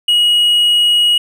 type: tone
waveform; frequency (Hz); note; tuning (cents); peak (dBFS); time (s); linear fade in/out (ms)
triangle; 2900; F#7; -35; -7; 0.08-1.18; 5
effects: none